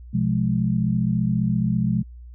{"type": "chord", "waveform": "sine", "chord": "F diminished", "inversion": "second", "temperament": "just", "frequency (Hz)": [125.72, 174.61, 209.5], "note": ["Cb3", "F3", "Ab3"], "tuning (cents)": [31, 0, 15], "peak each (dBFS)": -23, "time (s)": [0.13, 2.03], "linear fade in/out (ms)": 20, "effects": ["added 60 Hz sine -38 dBFS peak until 2.34 s"]}